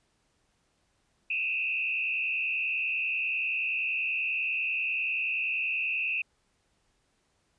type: tone with frequency modulation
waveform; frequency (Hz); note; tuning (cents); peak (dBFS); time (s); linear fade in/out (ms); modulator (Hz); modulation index
sine; 2600; E7; -24; -27; 1.3-6.22; 5; 70.3; 1.9
effects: pink hiss -72 dBFS RMS until 7.58 s + resampled to 22050 Hz